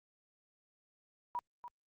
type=tone with echo; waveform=sine; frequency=966 Hz; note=B5; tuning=39 cents flat; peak=-34 dBFS; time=1.35-1.39 s; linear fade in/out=0 ms; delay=290 ms; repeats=1; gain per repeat=-10 dB; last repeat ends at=1.68 s; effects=Opus 48 kbps